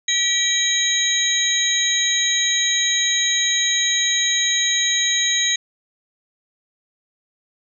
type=tone cluster; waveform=sine; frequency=1935 / 2323 / 3179 / 3835 / 6620 Hz; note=B6 / D7 / G7 / A#7 / G#8; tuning=-36 / -20 / +24 / +48 / -6 cents; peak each=-24 / -29 / -28 / -20 / -21 dBFS; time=0.08-5.56 s; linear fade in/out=5 ms; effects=none